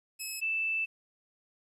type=tone pair in turn; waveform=10% pulse / sine; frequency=2581 / 2643 Hz; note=E7 / E7; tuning=-37 / +4 cents; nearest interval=unison; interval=41 cents; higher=second; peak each=-27 / -28 dBFS; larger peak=first; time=0.19-0.41 / 0.41-0.86 s; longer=second; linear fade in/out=20 ms; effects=resampled to 32000 Hz + 11-bit